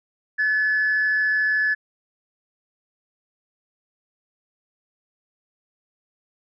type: tone pair together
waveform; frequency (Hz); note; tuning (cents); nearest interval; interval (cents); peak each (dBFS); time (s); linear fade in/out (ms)
sine; 1531.5 / 1719; G6 / A6; -41 / -41; major second; 200; -29 / -17; 0.38-1.75; 20
effects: tanh soft clip ceiling -14 dBFS